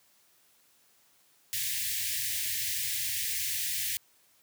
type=band-stop noise; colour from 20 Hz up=white; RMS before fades=-32 dBFS; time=1.53-3.97 s; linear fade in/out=0 ms; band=130 to 1700 Hz; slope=96 dB/octave; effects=white hiss -65 dBFS RMS until 4.42 s + high-pass 80 Hz 12 dB/octave